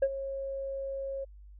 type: tone with ADSR envelope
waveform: sine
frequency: 544 Hz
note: C#5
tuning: 33 cents flat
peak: -18 dBFS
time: 0.02-1.25 s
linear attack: 7 ms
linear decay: 52 ms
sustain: -15 dB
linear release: 16 ms
effects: tanh soft clip ceiling -20 dBFS + added 50 Hz sine -48 dBFS peak until 1.59 s